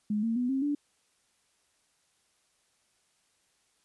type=tone with pitch steps; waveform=sine; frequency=210 / 227.7 / 246.9 / 267.7 / 290.2 Hz; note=G#3 / A#3 / B3 / C4 / D4; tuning=+19 / -40 / 0 / +40 / -21 cents; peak=-26 dBFS; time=0.1-0.75 s; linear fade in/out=5 ms; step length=130 ms; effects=white hiss -71 dBFS RMS until 3.84 s + resampled to 24000 Hz